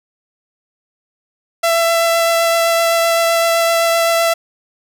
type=tone with vibrato; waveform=sawtooth; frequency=669 Hz; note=E5; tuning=25 cents sharp; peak=-8 dBFS; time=1.63-4.34 s; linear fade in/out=10 ms; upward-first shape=triangle; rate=7.8 Hz; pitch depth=11 cents each way; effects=none